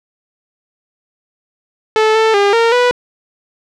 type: tone with pitch steps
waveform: sawtooth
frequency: 435.9 / 442.8 / 403.2 / 460.7 / 491.6 Hz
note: A4 / A4 / G4 / A#4 / B4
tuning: -16 / +11 / +49 / -20 / -8 cents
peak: -5 dBFS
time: 1.96-2.91 s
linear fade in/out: 0 ms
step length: 190 ms
effects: low-pass 4000 Hz 12 dB/octave